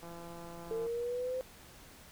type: click train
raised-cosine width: 1 ms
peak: -35 dBFS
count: 143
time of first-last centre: 0.03-0.865 s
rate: 170 Hz
type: exponential sweep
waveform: sine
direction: up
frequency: 448.4 to 518 Hz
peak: -33 dBFS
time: 0.71-1.41 s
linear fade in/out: 0 ms
effects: pink hiss -55 dBFS RMS until 2.11 s